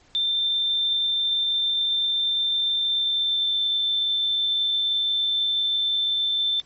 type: tone with pitch glide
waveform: sine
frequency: 3574 to 3547 Hz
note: A7 to A7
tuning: +26 to +13 cents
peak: -20 dBFS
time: 0.15-6.6 s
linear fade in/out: 0 ms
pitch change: -13 cents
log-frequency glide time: 2.8-3.65 s
effects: pink hiss -57 dBFS RMS until 6.65 s + MP3 32 kbps